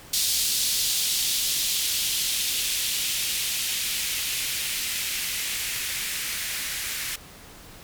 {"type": "noise with band-pass filter sweep", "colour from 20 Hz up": "violet", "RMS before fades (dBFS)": -27, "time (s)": [0.13, 7.16], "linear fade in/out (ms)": 5, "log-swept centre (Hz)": [4000, 1800], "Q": 1.6, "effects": ["pink hiss -46 dBFS RMS until 7.83 s"]}